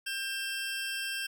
25% pulse tone pair together, 1590.5 / 2689 Hz, G6 / E7, +25 / +34 cents, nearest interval major sixth, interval 909 cents, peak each -31 / -33 dBFS, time 0.06-1.27 s, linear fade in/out 10 ms, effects none

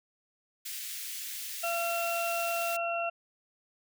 white high-pass noise, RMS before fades -39 dBFS, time 0.65-2.77 s, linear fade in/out 10 ms, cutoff 1900 Hz, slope 24 dB/octave
harmonic tone, 681 Hz, F5, 44 cents flat, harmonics 1 / 2 / 4, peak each -31 / -37 / -35 dBFS, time 1.63-3.1 s, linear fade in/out 10 ms
effects none

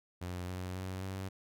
sawtooth tone with pitch steps, 89.6 / 91.54 / 93.51 / 95.53 Hz, F2 / F#2 / F#2 / G2, +45 / -18 / +19 / -44 cents, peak -34 dBFS, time 0.21-1.29 s, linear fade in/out 10 ms, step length 270 ms, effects none

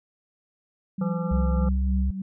sine tone with tremolo, 191.3 Hz, G3, 42 cents flat, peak -25 dBFS, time 0.98-2.22 s, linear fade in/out 5 ms, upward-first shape sine, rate 3.3 Hz, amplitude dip 55%
harmonic tone, 170 Hz, F3, 46 cents flat, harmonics 1 / 3 / 5 / 7 / 8, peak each -27 / -33 / -40 / -40 / -42 dBFS, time 1.01-1.69 s, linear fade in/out 5 ms
sine tone with pitch glide, 66.4 to 66.78 Hz, C2 to C2, +26 to +36 cents, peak -21 dBFS, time 1.31-2.11 s, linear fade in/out 5 ms, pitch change +10 cents, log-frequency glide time 1.64-1.98 s
effects none

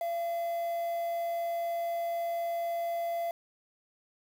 triangle tone with quantisation, 681 Hz, F5, 44 cents flat, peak -28 dBFS, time 0.01-3.31 s, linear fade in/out 2 ms, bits 8, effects none

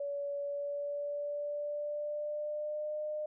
sine tone with pitch glide, 569 to 606.3 Hz, C#5 to D#5, +45 to -45 cents, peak -34 dBFS, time 0-3.26 s, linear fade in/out 5 ms, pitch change +110 cents, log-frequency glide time 0.38-3.01 s, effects none

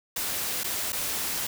white noise with dropouts, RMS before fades -30 dBFS, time 0.16-1.47 s, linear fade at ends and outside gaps 5 ms, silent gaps 0.635-0.642 / 0.922-0.928 s, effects none

